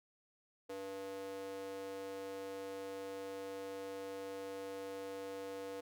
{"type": "tone with high-pass filter", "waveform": "square", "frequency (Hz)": 97.3, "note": "G2", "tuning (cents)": -12, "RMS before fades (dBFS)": -45, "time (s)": [0.69, 5.81], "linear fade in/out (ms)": 10, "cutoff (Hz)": 420, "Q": 7.9, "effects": []}